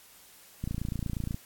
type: click train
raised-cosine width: 5 ms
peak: -20 dBFS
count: 21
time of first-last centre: 0.64-1.344 s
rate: 28.4 Hz
effects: white hiss -55 dBFS RMS until 1.45 s + AAC 64 kbps